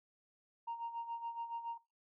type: tone with tremolo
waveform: sine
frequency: 930 Hz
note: A#5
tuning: 4 cents flat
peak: -36 dBFS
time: 0.67-1.78 s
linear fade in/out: 10 ms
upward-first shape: sine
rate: 7.1 Hz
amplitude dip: 70%
effects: noise-tail reverb RT60 0.3 s tail -22 dB re dry + tanh soft clip ceiling -35 dBFS